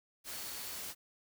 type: tone in noise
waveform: sine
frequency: 4435 Hz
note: C#8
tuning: in tune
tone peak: -52 dBFS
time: 0.3-0.79 s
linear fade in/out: 50 ms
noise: white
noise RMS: -43 dBFS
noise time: 0.24-0.95 s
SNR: -12 dB
effects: none